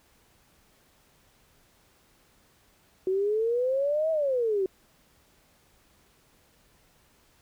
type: exponential two-way sweep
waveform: sine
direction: up then down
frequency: 369.5 to 651 to 369.5 Hz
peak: -23 dBFS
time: 3.07-4.66 s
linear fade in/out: 2 ms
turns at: 4.11 s
effects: pink hiss -63 dBFS RMS until 7.41 s